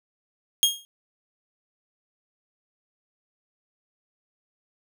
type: tone with exponential decay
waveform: sawtooth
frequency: 3251 Hz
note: G#7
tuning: 38 cents flat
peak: -10 dBFS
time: 0.63-0.85 s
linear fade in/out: 0 ms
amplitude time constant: 46 ms
effects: none